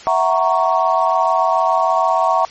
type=chord; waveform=sine; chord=F# dominant seventh; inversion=third; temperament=equal with one note detuned; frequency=659.3 / 746 / 932.3 / 1108.7 Hz; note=E5 / F#5 / A#5 / C#6; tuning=0 / +14 / 0 / 0 cents; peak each=-18 dBFS; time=0.07-2.45 s; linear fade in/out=0 ms; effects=white hiss -38 dBFS RMS until 2.5 s + MP3 32 kbps